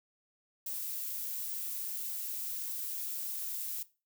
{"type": "noise", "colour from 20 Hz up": "violet", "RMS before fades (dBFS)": -38, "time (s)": [0.66, 3.83], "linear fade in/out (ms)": 5, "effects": ["noise-tail reverb RT60 0.3 s tail -18 dB re dry"]}